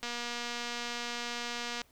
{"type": "click train", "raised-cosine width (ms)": 0.2, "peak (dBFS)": -20, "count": 428, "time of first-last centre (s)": [0.03, 1.817], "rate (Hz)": 239, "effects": ["pink hiss -65 dBFS RMS until 1.91 s"]}